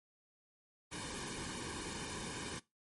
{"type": "noise with comb filter", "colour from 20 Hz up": "pink", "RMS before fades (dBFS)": -43, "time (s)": [0.91, 2.6], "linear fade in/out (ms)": 20, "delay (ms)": 1.5, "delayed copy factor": -0.75, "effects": ["noise-tail reverb RT60 0.2 s tail -19 dB re dry", "MP3 48 kbps"]}